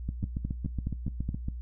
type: two click trains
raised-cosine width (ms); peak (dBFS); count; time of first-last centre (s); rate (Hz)
5; -20 / -19; 11 / 6; 0.09-1.485 / 0.24-1.29; 7.17 / 4.76
effects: noise-tail reverb RT60 0.2 s tail -20 dB re dry + added 60 Hz sine -35 dBFS peak until 1.61 s